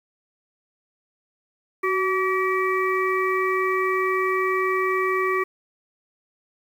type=harmonic tone with a mistuned harmonic; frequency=383.5 Hz; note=G4; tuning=38 cents flat; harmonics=1 / 3 / 5 / 6; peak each=-23 / -24 / -28 / -30 dBFS; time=1.83-5.44 s; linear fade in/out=10 ms; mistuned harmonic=1; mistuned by=-42 cents; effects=8-bit